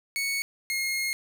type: tone pair in turn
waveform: sawtooth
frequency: 2217 / 2149 Hz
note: C#7 / C7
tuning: 0 / +46 cents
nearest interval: minor second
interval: 54 cents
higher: first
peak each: -23 dBFS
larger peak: neither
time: 0.16-0.42 / 0.7-1.13 s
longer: second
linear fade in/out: 0 ms
effects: none